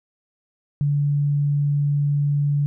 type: tone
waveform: sine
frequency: 144.3 Hz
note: D3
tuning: 30 cents flat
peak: -17 dBFS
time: 0.81-2.66 s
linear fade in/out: 0 ms
effects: none